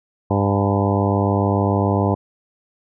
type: harmonic tone with a mistuned harmonic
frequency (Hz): 100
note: G2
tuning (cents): +35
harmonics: 1 / 2 / 3 / 4 / 5 / 6 / 7 / 8 / 9 / 10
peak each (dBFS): -19 / -22 / -24 / -25 / -26 / -27 / -27 / -28 / -29 / -29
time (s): 0.3-2.15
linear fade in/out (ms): 10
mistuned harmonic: 8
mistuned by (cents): +70
effects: none